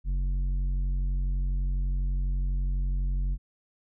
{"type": "tone with tanh clipping", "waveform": "sine", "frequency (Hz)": 46.03, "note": "F#1", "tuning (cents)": -8, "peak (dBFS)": -26, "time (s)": [0.04, 3.38], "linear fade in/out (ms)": 50, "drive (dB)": 8, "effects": []}